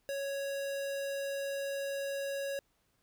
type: tone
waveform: square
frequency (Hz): 554.4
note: C#5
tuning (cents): 0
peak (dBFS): -35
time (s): 0.09-2.59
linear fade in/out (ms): 0
effects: pink hiss -75 dBFS RMS until 3.02 s